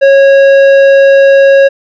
sine tone with tanh clipping, 549 Hz, C#5, 17 cents flat, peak -3 dBFS, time 0.01-1.69 s, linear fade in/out 20 ms, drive 11 dB, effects none

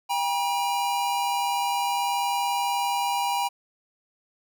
square tone pair together, 799 / 959.6 Hz, G5 / A#5, +33 / +50 cents, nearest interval minor third, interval 317 cents, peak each -27 dBFS, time 0.09-3.49 s, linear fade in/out 20 ms, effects none

